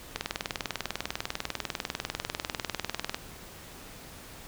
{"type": "click train", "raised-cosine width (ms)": 0.2, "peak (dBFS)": -12, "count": 61, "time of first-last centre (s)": [0.16, 3.145], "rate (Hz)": 20.1, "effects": ["pink hiss -47 dBFS RMS until 4.47 s"]}